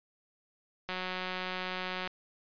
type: click train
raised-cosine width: 0.3 ms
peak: -20 dBFS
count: 219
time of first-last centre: 0.89-2.075 s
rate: 184 Hz
effects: resampled to 11025 Hz